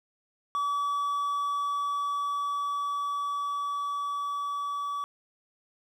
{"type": "tone with level ramp", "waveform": "triangle", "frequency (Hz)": 1145, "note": "D6", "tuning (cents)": -44, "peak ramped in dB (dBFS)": [-24, -28], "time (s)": [0.55, 5.04], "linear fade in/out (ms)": 0, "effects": ["11-bit"]}